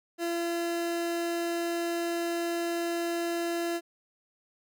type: tone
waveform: 30% pulse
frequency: 340.2 Hz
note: F4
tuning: 45 cents flat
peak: -26 dBFS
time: 0.18-3.81 s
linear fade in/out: 50 ms
effects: none